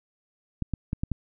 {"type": "clicks", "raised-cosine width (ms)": 5, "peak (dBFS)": -15, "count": 5, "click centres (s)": [0.623, 0.737, 0.931, 1.035, 1.117], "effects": []}